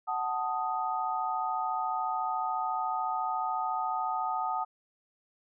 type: chord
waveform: sine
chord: D# diminished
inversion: first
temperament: equal with one note detuned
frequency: 746 / 880 / 1244.5 Hz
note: F#5 / A5 / D#6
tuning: +14 / 0 / 0 cents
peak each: -33 dBFS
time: 0.07-4.65 s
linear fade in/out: 20 ms
effects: none